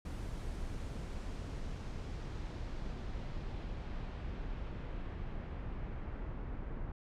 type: noise with low-pass filter sweep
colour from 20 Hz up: brown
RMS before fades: -41 dBFS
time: 0.05-6.92 s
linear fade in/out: 5 ms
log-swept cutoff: 11000 to 1600 Hz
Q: 0.92
effects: none